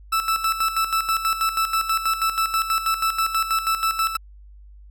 40% pulse tone with tremolo, 1318.5 Hz, E6, in tune, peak -17 dBFS, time 0.12-4.17 s, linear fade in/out 10 ms, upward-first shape square, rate 6.2 Hz, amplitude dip 65%, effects added 50 Hz sine -42 dBFS peak until 4.9 s

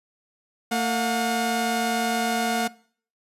sawtooth tone pair together, 226.8 / 720 Hz, A#3 / F#5, -47 / -47 cents, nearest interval octave + minor sixth, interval 2000 cents, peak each -21 dBFS, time 0.71-2.68 s, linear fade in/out 10 ms, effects noise-tail reverb RT60 0.5 s tail -21 dB re dry + resampled to 32000 Hz

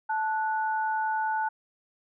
sine tone pair together, 875 / 1471.6 Hz, A5 / F#6, -10 / -10 cents, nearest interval major sixth, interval 900 cents, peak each -26 / -32 dBFS, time 0.09-1.49 s, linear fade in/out 10 ms, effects none

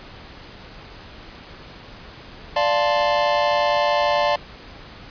square chord, D minor seventh, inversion none, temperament equal, 587.3 / 698.5 / 880 / 1046.5 Hz, D5 / F5 / A5 / C6, 0 / 0 / 0 / 0 cents, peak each -21 / -24 / -24 / -26 dBFS, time 2.56-4.36 s, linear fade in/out 5 ms, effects pink hiss -41 dBFS RMS until 5.1 s + resampled to 11025 Hz

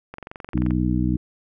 click train, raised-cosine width 0.5 ms, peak -20 dBFS, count 14, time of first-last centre 0.14-0.708 s, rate 22.9 Hz
harmonic tone, 61.74 Hz, B1, in tune, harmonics 1 / 2 / 3 / 4 / 5, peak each -25 / -25 / -24 / -26 / -25 dBFS, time 0.54-1.17 s, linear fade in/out 5 ms
effects none

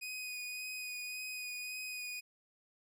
sawtooth tone with vibrato, 2489 Hz, D#7, in tune, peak -37 dBFS, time 0.01-2.21 s, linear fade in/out 20 ms, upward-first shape sine, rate 1.8 Hz, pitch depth 15 cents each way, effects none

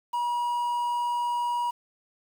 triangle tone with quantisation, 961 Hz, B5, 48 cents flat, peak -23 dBFS, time 0.13-1.71 s, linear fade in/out 10 ms, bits 8, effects none

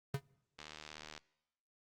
square tone with exponential decay, 138.59 Hz, C#3, in tune, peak -31 dBFS, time 0.14-0.22 s, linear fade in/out 5 ms, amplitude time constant 17 ms
click train, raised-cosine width 0.2 ms, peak -30 dBFS, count 46, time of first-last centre 0.59-1.177 s, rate 76.6 Hz
effects noise-tail reverb RT60 1.0 s tail -24 dB re dry + Opus 24 kbps

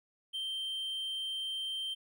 triangle tone, 3136 Hz, G7, in tune, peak -33 dBFS, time 0.33-1.95 s, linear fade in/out 20 ms, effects none

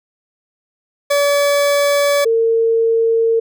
40% pulse / sine tone pair in turn, 572 / 455 Hz, D5 / A#4, -46 / -42 cents, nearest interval major third, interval 396 cents, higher first, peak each -11 dBFS, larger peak neither, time 1.1-2.25 / 2.25-3.4 s, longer neither, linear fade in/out 10 ms, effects none

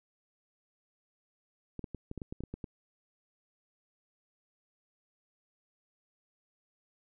clicks, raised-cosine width 3 ms, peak -26 dBFS, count 11, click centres 1.793 / 1.842 / 1.947 / 2.114 / 2.177 / 2.218 / 2.325 / 2.406 / 2.437 / 2.54 / 2.642 s, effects none

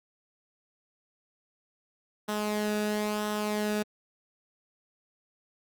sawtooth tone with flanger, 210.5 Hz, G#3, 24 cents sharp, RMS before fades -30 dBFS, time 2.28-3.83 s, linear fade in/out 10 ms, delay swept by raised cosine 0.43 to 0.96 ms, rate 1 Hz, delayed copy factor -0.5, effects Opus 48 kbps

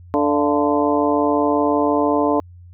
harmonic tone with a mistuned harmonic, 146.83 Hz, D3, in tune, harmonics 2 / 3 / 4 / 5 / 6 / 7, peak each -19 / -21 / -22 / -23 / -24 / -24 dBFS, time 0.14-2.4 s, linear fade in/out 0 ms, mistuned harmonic 5, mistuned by -100 cents, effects added 88 Hz sine -39 dBFS peak until 2.73 s

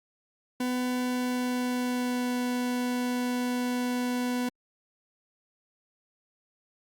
40% pulse tone with pitch glide, 250 to 247.3 Hz, B3 to B3, +21 to +3 cents, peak -26 dBFS, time 0.6-4.49 s, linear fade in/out 5 ms, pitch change -18 cents, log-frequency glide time 0.88-2.33 s, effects Opus 48 kbps

